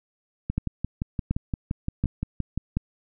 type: two click trains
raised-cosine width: 5 ms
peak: -11 / -14 dBFS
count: 4 / 13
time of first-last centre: 0.58-2.77 / 0.5-2.576 s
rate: 1.37 / 5.78 Hz
effects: none